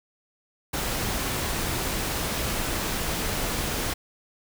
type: noise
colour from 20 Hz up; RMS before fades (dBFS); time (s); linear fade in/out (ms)
pink; -28; 0.73-3.94; 10
effects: none